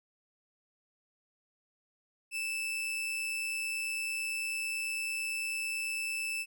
40% pulse tone with amplitude modulation, 2637 Hz, E7, in tune, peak -30 dBFS, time 2.31-6.46 s, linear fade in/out 50 ms, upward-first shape sine, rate 129 Hz, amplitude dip 35%, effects none

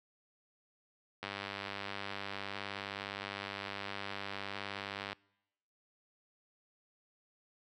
click train, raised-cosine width 0.3 ms, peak -23 dBFS, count 389, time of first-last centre 1.23-5.129 s, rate 99.5 Hz, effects noise-tail reverb RT60 0.9 s tail -26 dB re dry + high-pass 80 Hz 12 dB/octave

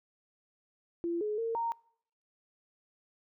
sine tone with pitch steps, 340.7 / 422.7 / 456.5 / 926 Hz, F4 / G#4 / A#4 / A#5, -43 / +31 / -36 / -12 cents, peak -30 dBFS, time 1.04-1.72 s, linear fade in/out 0 ms, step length 170 ms, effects noise-tail reverb RT60 0.7 s tail -26 dB re dry

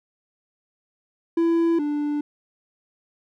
triangle tone pair in turn, 334.1 / 294.2 Hz, E4 / D4, +23 / +3 cents, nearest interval major second, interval 220 cents, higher first, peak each -15 / -20 dBFS, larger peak first, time 1.37-1.79 / 1.79-2.21 s, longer neither, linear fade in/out 5 ms, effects none

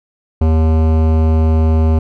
sine tone with hard clipping, 79.6 Hz, D#2, 40 cents sharp, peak -11 dBFS, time 0.41-1.99 s, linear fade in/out 5 ms, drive 17 dB, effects none

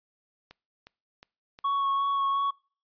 click train, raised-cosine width 0.2 ms, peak -29 dBFS, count 4, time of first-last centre 0.51-1.589 s, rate 2.78 Hz
triangle tone with vibrato, 1108.7 Hz, C#6, in tune, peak -22 dBFS, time 1.64-2.51 s, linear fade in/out 10 ms, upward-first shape sine, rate 2.8 Hz, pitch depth 13 cents each way
effects noise-tail reverb RT60 0.4 s tail -25 dB re dry + resampled to 11025 Hz

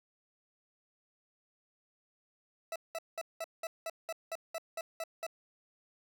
40% pulse tone bursts, 658 Hz, E5, 3 cents flat, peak -35 dBFS, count 12, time 2.72-5.266 s, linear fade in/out 2 ms, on 38 ms, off 190 ms, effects none

